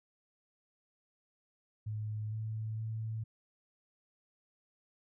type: tone with pitch steps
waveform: sine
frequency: 107.2 / 109.7 / 110.9 Hz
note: A2 / A2 / A2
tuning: -45 / -5 / +14 cents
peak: -35 dBFS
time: 1.86-3.24 s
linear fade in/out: 10 ms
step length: 460 ms
effects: none